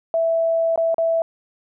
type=tone with dropouts; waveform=sine; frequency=659.3 Hz; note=E5; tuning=in tune; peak=-16 dBFS; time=0.14-1.22 s; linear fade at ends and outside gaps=1 ms; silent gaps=0.759-0.776 / 0.944-0.982 s; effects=none